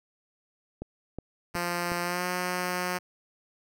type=click train; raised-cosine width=2 ms; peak=-22 dBFS; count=4; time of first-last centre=0.82-1.919 s; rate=2.73 Hz
type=tone with pitch glide; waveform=5% pulse; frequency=174.4 to 180.24 Hz; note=F3 to F#3; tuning=-2 to -45 cents; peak=-17 dBFS; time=1.54-2.99 s; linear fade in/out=20 ms; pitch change=+57 cents; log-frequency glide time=2.03-2.24 s
effects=none